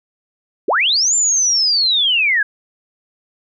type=linear two-way sweep; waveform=sine; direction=up then down; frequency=277.2 to 7300 to 1593 Hz; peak=-12 dBFS; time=0.68-2.43 s; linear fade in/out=5 ms; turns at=1.15 s; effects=none